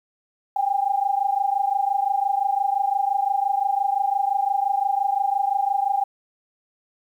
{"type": "tone pair together", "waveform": "sine", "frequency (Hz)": [784, 809.8], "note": ["G5", "G#5"], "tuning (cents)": [0, -44], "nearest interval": "minor second", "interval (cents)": 56, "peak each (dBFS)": -22, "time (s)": [0.56, 6.04], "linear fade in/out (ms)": 5, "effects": ["9-bit"]}